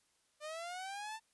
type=linear sweep; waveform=sawtooth; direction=up; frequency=593 to 897 Hz; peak=-38 dBFS; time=0.4-1.2 s; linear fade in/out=50 ms; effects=white hiss -75 dBFS RMS until 1.33 s + resampled to 24000 Hz